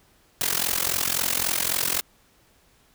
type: noise with amplitude modulation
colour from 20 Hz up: white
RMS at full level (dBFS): -21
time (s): 0.41-2.01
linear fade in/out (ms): 0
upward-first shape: sine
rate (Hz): 43.7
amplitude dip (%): 90
effects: pink hiss -60 dBFS RMS until 2.94 s